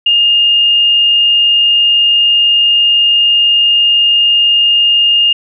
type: tone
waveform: sine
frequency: 2829 Hz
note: F7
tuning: 22 cents sharp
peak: -6 dBFS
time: 0.06-5.33 s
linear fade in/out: 5 ms
effects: none